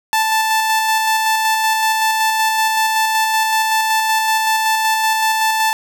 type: tone with tremolo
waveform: sawtooth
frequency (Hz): 880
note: A5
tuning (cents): 0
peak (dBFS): -9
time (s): 0.13-5.73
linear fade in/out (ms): 0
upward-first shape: square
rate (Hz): 5.3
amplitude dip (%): 25
effects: none